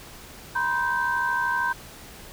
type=tone cluster; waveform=sine; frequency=959 / 1032 / 1556 Hz; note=A#5 / C6 / G6; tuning=+49 / -24 / -13 cents; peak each=-26 / -29 / -24 dBFS; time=0.55-1.73 s; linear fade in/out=10 ms; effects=tanh soft clip ceiling -14 dBFS + pink hiss -44 dBFS RMS until 2.32 s